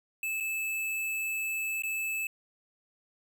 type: tone with dropouts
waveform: square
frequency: 2617 Hz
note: E7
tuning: 13 cents flat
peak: -31 dBFS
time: 0.23-2.27 s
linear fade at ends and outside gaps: 2 ms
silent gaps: 0.402-0.406 / 1.822-1.835 s
effects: none